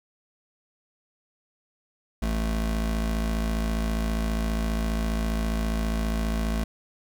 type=tone pair together; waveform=square; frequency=54.85 / 219.4 Hz; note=A1 / A3; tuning=-5 / -5 cents; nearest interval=2 octaves; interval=2400 cents; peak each=-26 / -31 dBFS; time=2.22-6.64 s; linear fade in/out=5 ms; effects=none